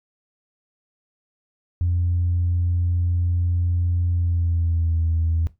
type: tone with pitch glide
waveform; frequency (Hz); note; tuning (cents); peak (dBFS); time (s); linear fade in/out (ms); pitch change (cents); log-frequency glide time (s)
sine; 87.31 to 81.94; F2 to E2; 0 to -10; -17; 1.81-5.47; 0; -110; 4.1-4.99
effects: noise-tail reverb RT60 0.2 s tail -17 dB re dry + tanh soft clip ceiling -14 dBFS